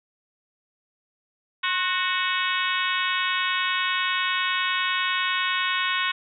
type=harmonic tone with a mistuned harmonic; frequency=370 Hz; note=F#4; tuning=in tune; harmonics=3 / 4 / 5 / 6 / 7 / 8 / 9 / 10; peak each=-28 / -29 / -30 / -31 / -31 / -32 / -33 / -33 dBFS; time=1.63-6.12 s; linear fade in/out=10 ms; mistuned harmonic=3; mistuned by=-49 cents; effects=none